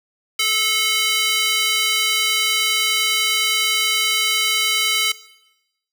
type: tone with high-pass filter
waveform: square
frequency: 435.1 Hz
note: A4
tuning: 19 cents flat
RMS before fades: -19 dBFS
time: 0.39-5.12 s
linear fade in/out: 5 ms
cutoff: 2600 Hz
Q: 1.7
effects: noise-tail reverb RT60 0.9 s tail -17 dB re dry